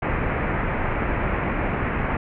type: low-pass noise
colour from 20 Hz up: pink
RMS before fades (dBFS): -24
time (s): 0.02-2.17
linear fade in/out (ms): 5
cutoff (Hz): 2400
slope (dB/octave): 48
effects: none